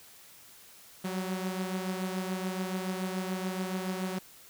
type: beating tone pair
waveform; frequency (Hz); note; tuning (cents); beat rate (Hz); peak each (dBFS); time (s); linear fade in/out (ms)
sawtooth; 185 / 192; F#3 / G3; 0 / -36; 7; -29 / -34; 1.04-4.19; 10
effects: white hiss -54 dBFS RMS until 4.49 s